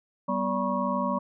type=tone cluster; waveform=sine; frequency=193.6 / 246.1 / 577 / 965 / 1098 Hz; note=G3 / B3 / D5 / B5 / C#6; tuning=-21 / -6 / -31 / -40 / -17 cents; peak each=-31 dBFS; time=0.28-1.19 s; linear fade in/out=10 ms; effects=none